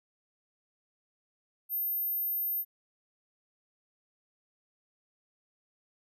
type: tone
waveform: sine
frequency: 13160 Hz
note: G#9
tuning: 17 cents flat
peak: -29 dBFS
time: 1.69-2.65 s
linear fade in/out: 50 ms
effects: none